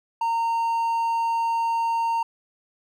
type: tone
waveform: triangle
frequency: 920 Hz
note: A#5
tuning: 23 cents flat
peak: -19 dBFS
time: 0.21-2.23 s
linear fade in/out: 5 ms
effects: none